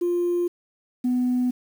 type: tone pair in turn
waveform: sine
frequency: 350 / 249.1 Hz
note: F4 / B3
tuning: +4 / +15 cents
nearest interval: tritone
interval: 589 cents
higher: first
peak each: -19 / -18 dBFS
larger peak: second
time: 0.01-0.48 / 1.04-1.51 s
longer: neither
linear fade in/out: 10 ms
effects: tanh soft clip ceiling -16 dBFS + 8-bit